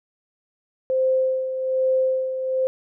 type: tone with tremolo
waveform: sine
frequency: 521 Hz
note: C5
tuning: 7 cents flat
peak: -16 dBFS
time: 0.9-2.67 s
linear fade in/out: 0 ms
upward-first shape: sine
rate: 1.2 Hz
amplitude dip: 60%
effects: none